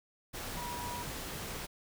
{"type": "tone in noise", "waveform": "sine", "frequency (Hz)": 967, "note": "B5", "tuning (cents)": -37, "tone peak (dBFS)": -40, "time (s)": [0.56, 1.04], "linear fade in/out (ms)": 20, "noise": "pink", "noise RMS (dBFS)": -41, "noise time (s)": [0.33, 1.67], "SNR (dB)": -2, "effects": []}